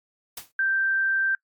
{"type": "noise with exponential decay", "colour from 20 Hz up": "white", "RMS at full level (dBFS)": -32, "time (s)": [0.37, 0.52], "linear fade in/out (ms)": 5, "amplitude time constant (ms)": 32}
{"type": "tone", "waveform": "sine", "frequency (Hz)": 1568, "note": "G6", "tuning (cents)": 0, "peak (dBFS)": -20, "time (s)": [0.59, 1.35], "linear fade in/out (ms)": 2}
{"effects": ["noise-tail reverb RT60 0.1 s tail -24 dB re dry", "MP3 96 kbps"]}